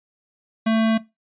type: tone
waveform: square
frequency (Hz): 222.8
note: A3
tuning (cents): +22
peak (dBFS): -17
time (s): 0.66-0.98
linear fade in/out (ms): 10
effects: noise-tail reverb RT60 0.2 s tail -17 dB re dry + resampled to 8000 Hz